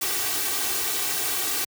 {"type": "noise with comb filter", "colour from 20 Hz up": "white", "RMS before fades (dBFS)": -26, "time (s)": [0.01, 1.65], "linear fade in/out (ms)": 10, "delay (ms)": 2.6, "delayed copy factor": 0.95, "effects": ["high-pass 100 Hz 12 dB/octave"]}